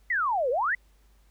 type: exponential two-way sweep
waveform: sine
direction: down then up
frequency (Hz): 2062 to 466.2 to 2062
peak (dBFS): -23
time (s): 0.1-0.75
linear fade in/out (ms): 5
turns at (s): 0.5
effects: added 50 Hz sine -57 dBFS peak until 1.3 s + pink hiss -67 dBFS RMS until 1.3 s